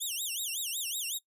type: tone with vibrato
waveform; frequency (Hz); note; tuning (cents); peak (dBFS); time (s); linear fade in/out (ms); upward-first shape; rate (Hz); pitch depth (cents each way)
10% pulse; 3210; G7; +40; -25; 0-1.19; 20; sine; 5.4; 300
effects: noise-tail reverb RT60 0.1 s tail -20 dB re dry + resampled to 32000 Hz